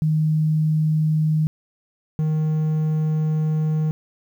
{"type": "tone pair in turn", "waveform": ["sine", "triangle"], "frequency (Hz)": [155.56, 155.56], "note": ["D#3", "D#3"], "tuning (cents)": [0, 0], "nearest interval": "unison", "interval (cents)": 0, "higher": "neither", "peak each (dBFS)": [-16, -16], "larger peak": "neither", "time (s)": [[0.02, 1.47], [2.19, 3.91]], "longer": "second", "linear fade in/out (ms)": 0, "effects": ["9-bit"]}